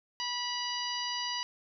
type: harmonic tone with a mistuned harmonic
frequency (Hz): 977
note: B5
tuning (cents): -19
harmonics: 1 / 2 / 3 / 4 / 5 / 6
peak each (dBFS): -38 / -41 / -37 / -44 / -37 / -45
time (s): 0.2-1.43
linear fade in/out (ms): 0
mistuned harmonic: 5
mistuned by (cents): -26
effects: none